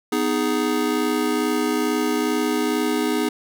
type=chord; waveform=square; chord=G# minor; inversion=first; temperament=just; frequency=249.2 / 311.5 / 415.3 Hz; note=B3 / D#4 / G#4; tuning=+16 / +2 / 0 cents; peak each=-25 / -24 / -25 dBFS; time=0.12-3.29 s; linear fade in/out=5 ms; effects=none